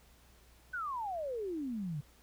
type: exponential sweep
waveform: sine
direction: down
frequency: 1540 to 138.59 Hz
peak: -35 dBFS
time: 0.73-2.01 s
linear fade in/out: 10 ms
effects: added 60 Hz sine -62 dBFS peak until 2.22 s + pink hiss -64 dBFS RMS until 2.22 s